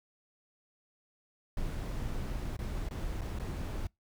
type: noise with dropouts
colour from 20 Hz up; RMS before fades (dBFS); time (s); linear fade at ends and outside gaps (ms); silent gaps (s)
brown; -36; 1.57-3.87; 2; 2.567-2.59 / 2.888-2.909 / 3.21-3.216 / 3.388-3.397
effects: noise-tail reverb RT60 0.2 s tail -26 dB re dry